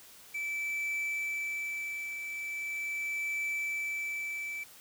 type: tone with tremolo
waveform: triangle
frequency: 2318 Hz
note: D7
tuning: 23 cents flat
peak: -29 dBFS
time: 0.34-4.64 s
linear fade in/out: 10 ms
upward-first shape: triangle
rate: 0.4 Hz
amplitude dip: 50%
effects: white hiss -54 dBFS RMS until 4.8 s